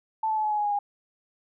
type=tone with pitch steps; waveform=sine; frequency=880 / 870.4 / 860.9 / 851.5 / 842.2 / 833 / 823.9 / 814.9 Hz; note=A5 / A5 / A5 / G#5 / G#5 / G#5 / G#5 / G#5; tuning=0 / -19 / -38 / +43 / +24 / +5 / -14 / -33 cents; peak=-23 dBFS; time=0.23-0.79 s; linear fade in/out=5 ms; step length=70 ms; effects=none